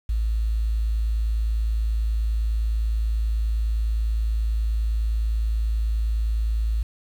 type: tone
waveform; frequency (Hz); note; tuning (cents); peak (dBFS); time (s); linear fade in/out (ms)
sine; 54.8; A1; -6; -20; 0.09-6.83; 5
effects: 8-bit